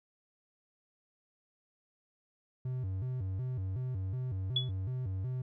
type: tone with vibrato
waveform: triangle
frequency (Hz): 110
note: A2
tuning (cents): 0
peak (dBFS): -31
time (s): 2.65-5.42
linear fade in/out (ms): 5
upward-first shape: square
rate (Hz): 2.7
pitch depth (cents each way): 260
type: tone with exponential decay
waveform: sine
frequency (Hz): 3400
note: G#7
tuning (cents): +40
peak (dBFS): -24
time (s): 4.56-4.71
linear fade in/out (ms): 5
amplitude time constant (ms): 31
effects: none